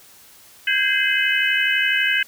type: tone cluster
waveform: sine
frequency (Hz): 1570 / 1642 / 2069 / 2559 / 2989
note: G6 / G#6 / C7 / D#7 / F#7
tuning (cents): +2 / -20 / -20 / +48 / +17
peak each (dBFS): -23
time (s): 0.67-2.23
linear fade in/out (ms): 5
effects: white hiss -48 dBFS RMS until 2.27 s